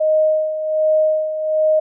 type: tone with tremolo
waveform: sine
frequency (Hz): 622.3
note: D#5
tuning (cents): 0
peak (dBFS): -11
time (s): 0-1.8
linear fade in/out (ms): 10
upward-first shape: sine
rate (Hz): 1.3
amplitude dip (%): 65
effects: none